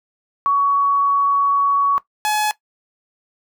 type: tone pair in turn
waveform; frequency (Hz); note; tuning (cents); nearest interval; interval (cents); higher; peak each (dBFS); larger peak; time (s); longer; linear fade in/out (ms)
sine / sawtooth; 1123 / 848.9; C#6 / G#5; +22 / +38; perfect fourth; 484; first; -13; neither; 0.46-1.98 / 2.25-2.51; first; 0
effects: noise-tail reverb RT60 0.1 s tail -17 dB re dry